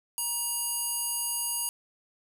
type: tone with band-pass filter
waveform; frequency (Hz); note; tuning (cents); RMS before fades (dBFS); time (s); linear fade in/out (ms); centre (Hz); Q
square; 950; A#5; +33; -31; 0.18-1.69; 0; 11000; 3
effects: none